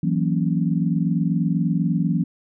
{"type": "chord", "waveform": "sine", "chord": "F# dominant seventh", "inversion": "third", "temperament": "equal", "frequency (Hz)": [164.81, 185, 233.1, 277.2], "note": ["E3", "F#3", "A#3", "C#4"], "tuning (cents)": [0, 0, 0, 0], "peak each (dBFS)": [-21, -23, -26, -27], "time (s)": [0.03, 2.24], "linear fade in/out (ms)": 5, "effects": []}